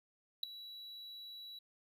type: tone with ADSR envelope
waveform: triangle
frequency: 3919 Hz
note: B7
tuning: 14 cents flat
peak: -26 dBFS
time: 0.43-1.59 s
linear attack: 4 ms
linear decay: 4 ms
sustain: -20 dB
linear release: 5 ms
effects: none